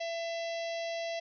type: harmonic tone with a mistuned harmonic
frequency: 670 Hz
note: E5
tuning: 28 cents sharp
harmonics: 1 / 3 / 4 / 5 / 6 / 7 / 8 / 9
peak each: -34 / -44 / -46 / -48 / -50 / -51 / -52 / -53 dBFS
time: 0-1.2 s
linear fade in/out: 10 ms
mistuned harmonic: 5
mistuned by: -30 cents
effects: none